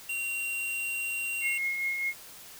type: tone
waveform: square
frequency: 2756 Hz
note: F7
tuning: 24 cents flat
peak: -31 dBFS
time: 0.09-1.58 s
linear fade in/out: 5 ms
type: tone with tremolo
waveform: sine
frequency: 2156 Hz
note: C#7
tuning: 49 cents flat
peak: -26 dBFS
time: 1.41-2.14 s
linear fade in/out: 50 ms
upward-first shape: triangle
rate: 4.9 Hz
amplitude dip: 45%
effects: white hiss -48 dBFS RMS until 2.59 s